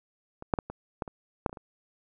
clicks, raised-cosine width 1 ms, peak -26 / -9 / -15 / -23 / -16 / -26 / -9 / -28 / -25 / -29 dBFS, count 10, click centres 0.424 / 0.538 / 0.588 / 0.7 / 1.022 / 1.078 / 1.462 / 1.495 / 1.529 / 1.572 s, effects none

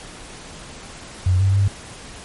sine tone with pitch steps, 91.7 / 97 / 99 Hz, F#2 / G2 / G2, -15 / -18 / +18 cents, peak -13 dBFS, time 1.26-1.68 s, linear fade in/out 5 ms, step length 140 ms, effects pink hiss -38 dBFS RMS until 2.24 s + MP3 48 kbps

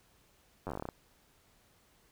slowing click train, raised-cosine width 1 ms, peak -24 dBFS, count 12, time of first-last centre 0.67-0.888 s, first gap 10 ms, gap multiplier 1.13, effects pink hiss -67 dBFS RMS until 2.11 s

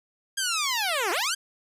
10% pulse linear two-way sweep, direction down then up, 1628 to 328.8 to 1628 Hz, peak -16 dBFS, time 0.37-1.35 s, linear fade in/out 10 ms, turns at 1.11 s, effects resampled to 32000 Hz

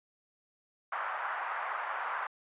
white band-pass noise, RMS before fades -36 dBFS, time 0.92-2.27 s, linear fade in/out 5 ms, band 780 to 1500 Hz, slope 24 dB/octave, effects resampled to 8000 Hz

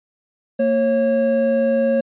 triangle tone pair together, 229.6 / 546.1 Hz, A#3 / C#5, -26 / -26 cents, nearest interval octave + minor third, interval 1500 cents, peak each -18 / -14 dBFS, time 0.59-2.01 s, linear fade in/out 10 ms, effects resampled to 8000 Hz

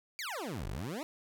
20% pulse exponential two-way sweep, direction down then up, 2387 to 42 to 335.1 Hz, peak -32 dBFS, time 0.19-1.03 s, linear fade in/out 0 ms, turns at 0.68 s, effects none

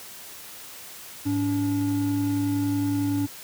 triangle tone pair together, 105.8 / 286.6 Hz, G#2 / D4, +33 / -42 cents, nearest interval octave + perfect fourth, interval 1725 cents, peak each -26 / -21 dBFS, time 1.25-3.27 s, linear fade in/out 20 ms, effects white hiss -42 dBFS RMS until 3.43 s + high-pass 60 Hz 12 dB/octave

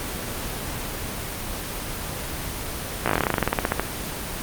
slowing click train, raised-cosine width 0.5 ms, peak -4 dBFS, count 20, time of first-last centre 3.06-3.796 s, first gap 16 ms, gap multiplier 1.09, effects pink hiss -30 dBFS RMS until 4.42 s + Opus 24 kbps

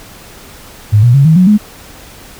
sine tone with pitch steps, 105.1 / 120.73 / 138.68 / 159.3 / 182.99 / 210.2 Hz, G#2 / B2 / C#3 / D#3 / F#3 / G#3, +21 / -39 / +1 / +41 / -19 / +21 cents, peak -3 dBFS, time 0.92-1.58 s, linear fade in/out 20 ms, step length 110 ms, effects pink hiss -35 dBFS RMS until 2.39 s

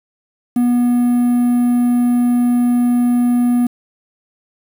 triangle tone with quantisation, 243 Hz, B3, 28 cents flat, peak -9 dBFS, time 0.56-3.67 s, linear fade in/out 5 ms, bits 6, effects none

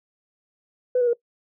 sine tone with pitch steps, 501 / 486.7 / 472.9 Hz, B4 / B4 / A#4, +25 / -25 / +25 cents, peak -16 dBFS, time 0.95-1.133 s, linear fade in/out 5 ms, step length 61 ms, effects noise-tail reverb RT60 0.1 s tail -21 dB re dry + tanh soft clip ceiling -12 dBFS

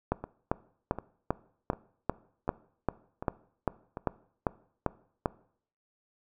two click trains, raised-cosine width 1 ms, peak -12 / -22 dBFS, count 14 / 6, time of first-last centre 0.12-5.258 / 0.24-3.971 s, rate 2.53 / 1.34 Hz, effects noise-tail reverb RT60 0.6 s tail -20 dB re dry

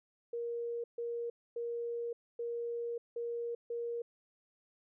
sine tone bursts at uneven times, 470.8 Hz, A#4, 17 cents sharp, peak -35 dBFS, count 6, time 0.33-0.84 / 0.98-1.3 / 1.56-2.13 / 2.39-2.98 / 3.16-3.55 / 3.7-4.02 s, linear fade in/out 5 ms, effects none

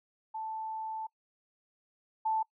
sine tone pair in turn, 880 / 880 Hz, A5 / A5, 0 / 0 cents, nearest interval unison, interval 0 cents, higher neither, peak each -35 / -27 dBFS, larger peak second, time 0.34-1.07 / 2.25-2.43 s, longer first, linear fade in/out 10 ms, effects noise-tail reverb RT60 0.1 s tail -22 dB re dry

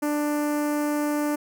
sawtooth tone with notch filter, 295.6 Hz, D4, 11 cents sharp, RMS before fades -25 dBFS, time 0.02-1.36 s, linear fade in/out 10 ms, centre 3600 Hz, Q 0.57, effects none

